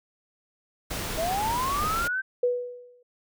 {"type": "noise", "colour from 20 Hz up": "pink", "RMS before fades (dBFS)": -32, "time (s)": [0.9, 2.08], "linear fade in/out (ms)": 10}
{"type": "linear sweep", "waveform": "sine", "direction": "up", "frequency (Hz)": [618, 1568], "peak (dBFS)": -25, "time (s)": [1.17, 2.22], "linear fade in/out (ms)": 20}
{"type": "tone with exponential decay", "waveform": "sine", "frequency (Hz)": 490.7, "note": "B4", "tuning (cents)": -11, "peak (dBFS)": -18, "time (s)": [2.43, 3.03], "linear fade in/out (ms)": 5, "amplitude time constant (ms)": 130}
{"effects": []}